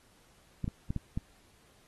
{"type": "clicks", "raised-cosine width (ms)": 5, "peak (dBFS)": -20, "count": 5, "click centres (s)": [0.643, 0.679, 0.905, 0.963, 1.175], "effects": ["pink hiss -64 dBFS RMS until 1.87 s", "AAC 32 kbps"]}